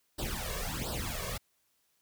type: noise with flanger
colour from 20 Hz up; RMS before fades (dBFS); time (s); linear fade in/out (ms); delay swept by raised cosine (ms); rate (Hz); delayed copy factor
pink; -36; 0.18-1.38; 10; 0.22 to 1.82; 1.4; +0.9
effects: white hiss -74 dBFS RMS until 2.01 s